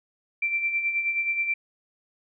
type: tone with tremolo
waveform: sine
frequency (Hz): 2349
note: D7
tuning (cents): 0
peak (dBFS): -21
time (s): 0.42-1.54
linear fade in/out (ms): 5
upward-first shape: sine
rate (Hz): 9.4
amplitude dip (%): 55
effects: none